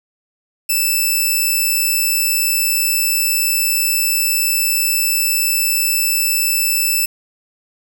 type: tone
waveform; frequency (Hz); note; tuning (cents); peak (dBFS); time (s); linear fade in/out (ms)
5% pulse; 2637; E7; 0; -5; 0.69-7.06; 10
effects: none